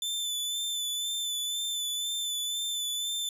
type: tone with vibrato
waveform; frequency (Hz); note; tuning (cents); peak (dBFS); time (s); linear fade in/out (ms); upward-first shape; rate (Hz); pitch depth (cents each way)
sawtooth; 3520; A7; 0; -27; 0.02-3.29; 2; sine; 2; 26
effects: resampled to 32000 Hz